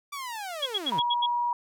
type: linear sweep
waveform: sawtooth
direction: down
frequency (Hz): 1174.7 to 122.8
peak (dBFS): -30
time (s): 0.12-1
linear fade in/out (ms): 10
type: tone bursts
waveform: sine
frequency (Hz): 3322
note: G#7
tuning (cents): 0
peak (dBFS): -24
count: 6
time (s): 0.62-1.263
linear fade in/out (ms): 10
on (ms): 43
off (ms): 77
type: tone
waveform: sine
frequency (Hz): 960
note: B5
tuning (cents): -49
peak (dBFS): -24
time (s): 0.92-1.53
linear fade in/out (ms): 2
effects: none